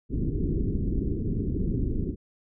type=low-pass noise; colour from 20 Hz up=pink; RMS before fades=-27 dBFS; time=0.09-2.16 s; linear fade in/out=50 ms; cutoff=390 Hz; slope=48 dB/octave; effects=none